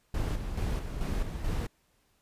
brown noise with tremolo, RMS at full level -30 dBFS, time 0.14-1.67 s, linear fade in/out 5 ms, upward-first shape square, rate 2.3 Hz, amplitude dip 50%, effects pink hiss -70 dBFS RMS until 2.21 s + resampled to 32000 Hz

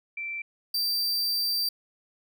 sine / 45% pulse tone pair in turn, 2341 / 4682 Hz, D7 / D8, -6 / -6 cents, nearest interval octave, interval 1200 cents, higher second, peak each -31 / -24 dBFS, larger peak second, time 0.17-0.42 / 0.74-1.69 s, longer second, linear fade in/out 5 ms, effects none

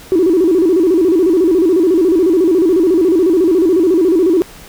sine tone with vibrato, 349.2 Hz, F4, in tune, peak -7 dBFS, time 0.12-4.42 s, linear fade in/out 0 ms, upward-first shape square, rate 14 Hz, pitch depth 130 cents each way, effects tanh soft clip ceiling -3 dBFS + pink hiss -37 dBFS RMS until 4.68 s

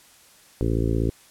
harmonic tone, 56.2 Hz, A1, 37 cents sharp, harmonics 1 / 2 / 3 / 4 / 5 / 6 / 7 / 8 / 9, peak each -25 / -25 / -31 / -33 / -29 / -30 / -30 / -35 / -38 dBFS, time 0.61-1.1 s, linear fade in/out 0 ms, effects white hiss -53 dBFS RMS until 1.3 s + low-pass 12000 Hz 12 dB/octave

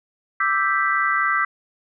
sine chord, E minor seventh, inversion third, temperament equal, 1174.7 / 1318.5 / 1568 / 1975.5 Hz, D6 / E6 / G6 / B6, 0 / 0 / 0 / 0 cents, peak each -23 dBFS, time 0.4-1.45 s, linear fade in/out 5 ms, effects none

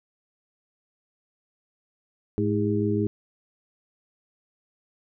harmonic tone with a mistuned harmonic, 106.5 Hz, G#2, 44 cents sharp, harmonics 1 / 2 / 3 / 4, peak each -27 / -27 / -27 / -27 dBFS, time 2.38-3.07 s, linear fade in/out 0 ms, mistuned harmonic 4, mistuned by -84 cents, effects none

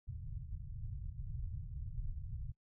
pink low-pass noise, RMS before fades -43 dBFS, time 0.07-2.52 s, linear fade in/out 10 ms, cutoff 140 Hz, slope 48 dB/octave, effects noise-tail reverb RT60 0.1 s tail -21 dB re dry

